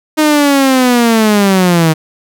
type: linear sweep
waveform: sawtooth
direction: down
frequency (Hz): 311.1 to 155.56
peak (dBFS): -3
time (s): 0.17-1.94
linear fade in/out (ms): 20
effects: none